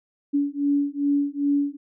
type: beating tone pair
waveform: sine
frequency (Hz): 283.8 / 286.3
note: C#4 / D4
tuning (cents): +41 / -44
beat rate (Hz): 2.5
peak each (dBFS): -23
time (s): 0.33-1.77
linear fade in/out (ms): 20
effects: none